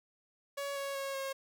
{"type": "tone with pitch steps", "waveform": "sawtooth", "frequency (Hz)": [562, 554.9, 547.9, 541], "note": ["C#5", "C#5", "C#5", "C#5"], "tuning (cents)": [24, 2, -20, -42], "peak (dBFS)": -32, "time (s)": [0.57, 1.33], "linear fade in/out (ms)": 10, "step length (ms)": 190, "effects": []}